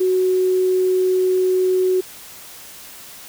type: tone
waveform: sine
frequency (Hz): 370.5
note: F#4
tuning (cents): +2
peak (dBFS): -14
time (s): 0-2.01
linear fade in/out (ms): 10
effects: white hiss -39 dBFS RMS until 3.28 s